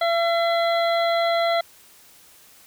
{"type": "harmonic tone with a mistuned harmonic", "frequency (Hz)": 676, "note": "E5", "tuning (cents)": 43, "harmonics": [1, 2, 3, 5, 6], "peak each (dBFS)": [-19, -28, -29, -32, -33], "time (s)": [0.01, 1.61], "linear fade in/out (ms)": 5, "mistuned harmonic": 5, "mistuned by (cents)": -21, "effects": ["white hiss -51 dBFS RMS until 2.66 s"]}